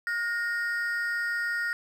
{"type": "ring-modulated tone", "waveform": "triangle", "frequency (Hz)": 1644, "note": "G#6", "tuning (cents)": -18, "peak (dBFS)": -22, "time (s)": [0.07, 1.73], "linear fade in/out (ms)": 0, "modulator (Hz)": 213, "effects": ["9-bit"]}